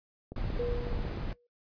click train, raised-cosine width 2 ms, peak -27 dBFS, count 15, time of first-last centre 0.32-1.174 s, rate 16.4 Hz
brown noise, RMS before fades -34 dBFS, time 0.36-1.33 s, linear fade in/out 2 ms
sine tone with exponential decay, 481.6 Hz, B4, 44 cents flat, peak -28 dBFS, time 0.59-1.47 s, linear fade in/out 5 ms, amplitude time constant 190 ms
effects noise-tail reverb RT60 0.1 s tail -18 dB re dry + resampled to 11025 Hz

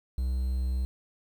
triangle tone, 64.1 Hz, C2, 35 cents flat, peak -24 dBFS, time 0.18-0.85 s, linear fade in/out 0 ms, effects 9-bit

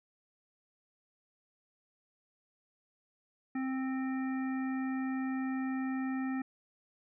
harmonic tone, 262.8 Hz, C4, 8 cents sharp, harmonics 1 / 3 / 5 / 7 / 9, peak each -32 / -45 / -48 / -46 / -53 dBFS, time 3.55-6.42 s, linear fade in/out 5 ms, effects none

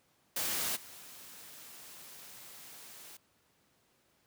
white noise with level steps, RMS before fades -34 / -51 dBFS, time 0.36-3.17 s, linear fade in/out 5 ms, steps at 0.75 s, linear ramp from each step 20 ms, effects pink hiss -71 dBFS RMS until 4.26 s + high-pass 100 Hz 12 dB/octave

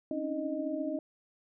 sine tone cluster, 272.6 / 286.9 / 315.4 / 620 Hz, C#4 / D4 / D#4 / D#5, -29 / -40 / +24 / -6 cents, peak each -38 / -38 / -36 / -36 dBFS, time 0.11-0.99 s, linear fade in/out 2 ms, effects none

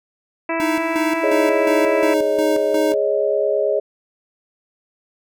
harmonic tone, 329.6 Hz, E4, in tune, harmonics 1 / 2 / 3 / 4 / 5 / 6 / 7 / 8, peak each -24 / -24 / -26 / -33 / -32 / -30 / -31 / -32 dBFS, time 0.49-2.14 s, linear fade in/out 5 ms
square tone with tremolo, 311.1 Hz, D#4, in tune, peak -20 dBFS, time 0.6-2.94 s, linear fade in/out 0 ms, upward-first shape square, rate 2.8 Hz, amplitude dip 65%
sine chord, Ab suspended fourth, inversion none, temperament just, 415.3 / 553.7 / 623 Hz, Ab4 / Db5 / Eb5, 0 / -2 / +2 cents, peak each -20 dBFS, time 1.23-3.8 s, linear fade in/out 10 ms
effects none

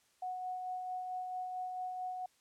sine tone with tremolo, 736 Hz, F#5, 9 cents flat, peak -36 dBFS, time 0.22-2.26 s, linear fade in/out 5 ms, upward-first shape sine, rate 4.5 Hz, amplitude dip 30%, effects white hiss -71 dBFS RMS until 2.4 s + low-pass 10000 Hz 12 dB/octave

